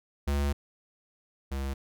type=tone pair in turn; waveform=square; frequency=71 / 67.97 Hz; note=C#2 / C#2; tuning=+42 / -33 cents; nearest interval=minor second; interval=75 cents; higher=first; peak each=-26 / -31 dBFS; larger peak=first; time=0.27-0.53 / 1.51-1.74 s; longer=first; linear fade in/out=10 ms; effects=none